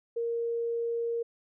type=tone; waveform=sine; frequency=466.2 Hz; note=A#4; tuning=in tune; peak=-28 dBFS; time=0.16-1.23 s; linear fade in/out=10 ms; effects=none